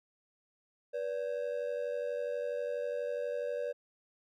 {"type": "ring-modulated tone", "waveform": "triangle", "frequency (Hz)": 532, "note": "C5", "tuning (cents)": 29, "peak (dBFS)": -28, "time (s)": [0.93, 3.73], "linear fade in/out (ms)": 20, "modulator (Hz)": 46.1, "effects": []}